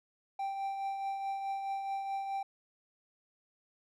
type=tone with tremolo; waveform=triangle; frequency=784 Hz; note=G5; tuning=in tune; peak=-30 dBFS; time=0.39-2.43 s; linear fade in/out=5 ms; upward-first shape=triangle; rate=4.7 Hz; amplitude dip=45%; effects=none